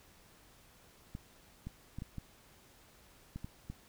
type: clicks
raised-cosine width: 5 ms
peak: -29 dBFS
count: 8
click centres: 1.151 / 1.67 / 1.986 / 2.021 / 2.183 / 3.36 / 3.445 / 3.7 s
effects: pink hiss -62 dBFS RMS until 3.88 s